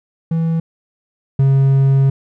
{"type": "tone pair in turn", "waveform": "triangle", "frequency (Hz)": [163.9, 136], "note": ["E3", "C#3"], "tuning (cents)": [-10, -33], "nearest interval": "minor third", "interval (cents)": 323, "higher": "first", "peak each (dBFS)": [-12, -7], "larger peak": "second", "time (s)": [[0.31, 0.6], [1.39, 2.1]], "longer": "second", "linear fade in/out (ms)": 5, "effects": []}